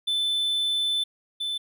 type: tone pair in turn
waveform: triangle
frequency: 3520 / 3520 Hz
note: A7 / A7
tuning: 0 / 0 cents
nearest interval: unison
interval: 0 cents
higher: neither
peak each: -21 / -25 dBFS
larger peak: first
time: 0.07-1.04 / 1.4-1.58 s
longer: first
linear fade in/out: 10 ms
effects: none